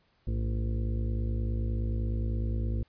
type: harmonic tone with a mistuned harmonic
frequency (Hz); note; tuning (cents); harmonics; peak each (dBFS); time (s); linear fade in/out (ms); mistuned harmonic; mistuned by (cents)
56.7; A#1; -47; 1 / 2 / 4 / 5 / 6 / 7 / 8 / 9; -29 / -32 / -39 / -52 / -44 / -54 / -51 / -50; 0.27-2.83; 5; 2; -110
effects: pink hiss -69 dBFS RMS until 2.88 s + resampled to 11025 Hz